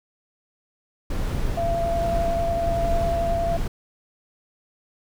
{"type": "noise with tremolo", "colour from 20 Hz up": "brown", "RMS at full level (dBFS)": -24, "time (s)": [1.1, 3.68], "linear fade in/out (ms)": 5, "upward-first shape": "triangle", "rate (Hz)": 1.2, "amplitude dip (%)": 30}
{"type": "tone with vibrato", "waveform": "sine", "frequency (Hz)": 678, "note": "E5", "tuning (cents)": 49, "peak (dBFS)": -22, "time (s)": [1.57, 3.57], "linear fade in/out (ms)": 5, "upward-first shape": "square", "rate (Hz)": 11, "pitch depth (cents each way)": 8}
{"effects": []}